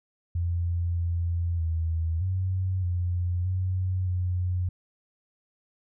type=tone with pitch steps; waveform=sine; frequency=86.1 / 85.5 / 81.8 / 93.3 / 88.5 / 92.6 / 90.3 Hz; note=F2 / F2 / E2 / F#2 / F2 / F#2 / F#2; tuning=-24 / -36 / -13 / +15 / +23 / +2 / -42 cents; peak=-24 dBFS; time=0.35-4.69 s; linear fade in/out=5 ms; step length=620 ms; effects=none